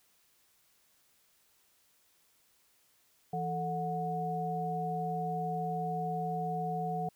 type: tone cluster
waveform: sine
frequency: 166.3 / 443.5 / 732 Hz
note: E3 / A4 / F#5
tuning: +16 / +14 / -19 cents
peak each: -36 / -40 / -34 dBFS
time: 3.33-7.09 s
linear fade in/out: 5 ms
effects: white hiss -69 dBFS RMS until 7.15 s